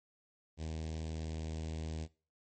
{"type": "tone with notch filter", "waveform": "sawtooth", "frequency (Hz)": 79.4, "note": "D#2", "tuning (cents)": 36, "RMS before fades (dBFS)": -40, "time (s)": [0.57, 2.08], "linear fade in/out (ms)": 50, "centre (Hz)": 1300, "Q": 0.75, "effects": ["noise-tail reverb RT60 0.4 s tail -22 dB re dry", "MP3 32 kbps"]}